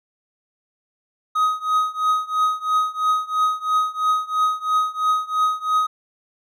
triangle tone with tremolo, 1257 Hz, D#6, 17 cents sharp, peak -12 dBFS, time 1.35-5.87 s, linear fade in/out 10 ms, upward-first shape triangle, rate 3 Hz, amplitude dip 95%, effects none

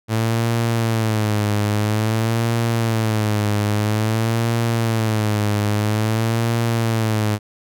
sawtooth tone with vibrato, 110 Hz, A2, in tune, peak -13 dBFS, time 0.08-7.39 s, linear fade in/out 50 ms, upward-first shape sine, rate 0.5 Hz, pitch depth 95 cents each way, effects none

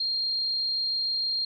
sine tone, 4211 Hz, C8, 10 cents sharp, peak -25 dBFS, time 0-1.45 s, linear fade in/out 5 ms, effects none

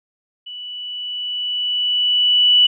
sine tone with level ramp, 2960 Hz, F#7, in tune, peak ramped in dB -30 to -8 dBFS, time 0.46-2.67 s, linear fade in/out 10 ms, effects none

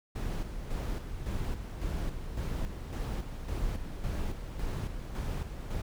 brown noise with tremolo, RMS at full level -33 dBFS, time 0.15-5.82 s, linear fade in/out 10 ms, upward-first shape square, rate 1.8 Hz, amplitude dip 50%, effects none

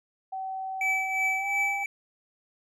sine tone with pitch glide, 763 to 798.6 Hz, G5 to G5, -47 to +32 cents, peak -31 dBFS, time 0.32-1.84 s, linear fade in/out 10 ms, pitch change +79 cents, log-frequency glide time 1.37-1.47 s
triangle tone with tremolo, 2304 Hz, D7, 34 cents flat, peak -21 dBFS, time 0.81-1.86 s, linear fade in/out 2 ms, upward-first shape triangle, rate 2.8 Hz, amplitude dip 65%
effects none

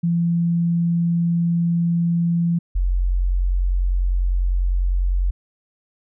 sine tone pair in turn, 170 / 45.03 Hz, F3 / F#1, -46 / -46 cents, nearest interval octave + major seventh, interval 2300 cents, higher first, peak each -16 dBFS, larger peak neither, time 0.03-2.59 / 2.75-5.31 s, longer neither, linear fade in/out 10 ms, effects none

